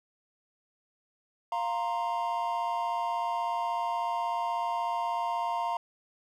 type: chord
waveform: triangle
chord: F suspended fourth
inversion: none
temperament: just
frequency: 698.5 / 931.3 / 1047.7 Hz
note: F5 / Bb5 / C6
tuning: 0 / -2 / +2 cents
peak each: -31 / -29 / -34 dBFS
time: 1.52-5.77 s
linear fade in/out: 2 ms
effects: none